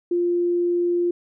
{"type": "tone", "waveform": "sine", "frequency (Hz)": 349.2, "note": "F4", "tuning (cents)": 0, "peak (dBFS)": -18, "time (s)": [0.11, 1.11], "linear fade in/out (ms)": 5, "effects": []}